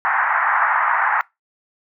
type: band-pass noise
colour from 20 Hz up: pink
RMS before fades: -18 dBFS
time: 0.05-1.21 s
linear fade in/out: 0 ms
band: 810 to 1900 Hz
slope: 48 dB/octave
effects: noise-tail reverb RT60 0.2 s tail -23 dB re dry